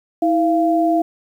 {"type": "tone pair together", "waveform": "sine", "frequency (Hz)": [323.8, 688], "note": ["E4", "F5"], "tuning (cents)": [-31, -26], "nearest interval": "octave + minor second", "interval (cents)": 1305, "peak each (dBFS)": -16, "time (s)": [0.22, 1.02], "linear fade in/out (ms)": 5, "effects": ["8-bit"]}